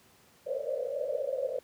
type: band-pass noise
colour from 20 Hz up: white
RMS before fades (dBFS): -33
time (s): 0.46-1.59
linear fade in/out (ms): 5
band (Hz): 490 to 590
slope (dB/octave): 96
effects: pink hiss -61 dBFS RMS until 1.63 s + high-pass 100 Hz 12 dB/octave